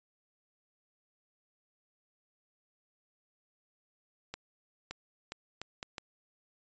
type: accelerating click train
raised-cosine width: 0.2 ms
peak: -22 dBFS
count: 6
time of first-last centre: 4.34-5.982 s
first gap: 570 ms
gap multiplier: 0.72
effects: resampled to 16000 Hz